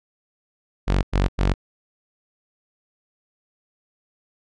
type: tone bursts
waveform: sawtooth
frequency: 47.38 Hz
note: F#1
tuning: 42 cents sharp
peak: -13 dBFS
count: 3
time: 0.87-1.54 s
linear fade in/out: 20 ms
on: 160 ms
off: 95 ms
effects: low-pass 5000 Hz 12 dB/octave